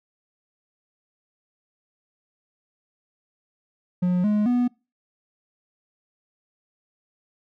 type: tone with pitch steps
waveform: triangle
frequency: 179.5 / 209.8 / 245.2 Hz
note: F3 / G#3 / B3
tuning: +48 / +18 / -12 cents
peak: -16 dBFS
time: 4.02-4.68 s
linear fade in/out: 10 ms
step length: 220 ms
effects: noise-tail reverb RT60 0.3 s tail -25 dB re dry